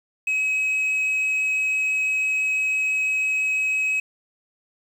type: tone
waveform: sine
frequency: 2551 Hz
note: D#7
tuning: 43 cents sharp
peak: -17 dBFS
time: 0.27-4 s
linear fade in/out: 5 ms
effects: tanh soft clip ceiling -19 dBFS + 8-bit